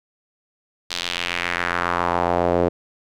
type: tone with band-pass filter sweep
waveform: sawtooth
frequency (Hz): 87.31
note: F2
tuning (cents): 0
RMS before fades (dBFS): -22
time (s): 0.9-2.69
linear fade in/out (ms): 10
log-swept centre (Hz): 4200 to 470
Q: 2
effects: none